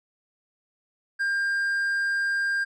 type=tone; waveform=triangle; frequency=1600 Hz; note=G6; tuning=35 cents sharp; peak=-21 dBFS; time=1.19-2.65 s; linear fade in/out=20 ms; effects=resampled to 24000 Hz